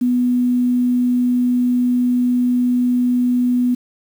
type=tone; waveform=sine; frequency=246.9 Hz; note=B3; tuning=in tune; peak=-13 dBFS; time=0.01-3.75 s; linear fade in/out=10 ms; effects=7-bit